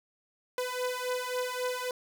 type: beating tone pair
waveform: sawtooth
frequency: 498.8 / 502.5 Hz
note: B4 / B4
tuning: +17 / +30 cents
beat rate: 3.7 Hz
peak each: -30 dBFS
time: 0.58-1.91 s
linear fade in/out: 2 ms
effects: none